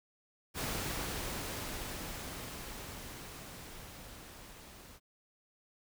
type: noise with level ramp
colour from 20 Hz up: pink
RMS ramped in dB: -36 to -54 dBFS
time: 0.54-5 s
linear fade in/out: 50 ms
effects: none